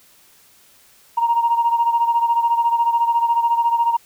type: beating tone pair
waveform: sine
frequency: 932.3 / 946.3 Hz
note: A#5 / A#5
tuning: 0 / +26 cents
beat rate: 14 Hz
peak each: -15 / -20 dBFS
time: 1.17-3.97 s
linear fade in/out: 10 ms
effects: tanh soft clip ceiling -8 dBFS + white hiss -52 dBFS RMS until 4.05 s